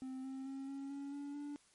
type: tone with pitch steps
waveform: triangle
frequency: 261.1 / 265.7 / 270.3 / 275 / 279.8 / 284.7 / 289.7 Hz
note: C4 / C4 / C#4 / C#4 / C#4 / C#4 / D4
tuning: -3 / +27 / -44 / -14 / +16 / +46 / -24 cents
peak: -40 dBFS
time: 0.02-1.56 s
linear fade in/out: 0 ms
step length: 220 ms
effects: white hiss -69 dBFS RMS until 1.74 s + MP3 48 kbps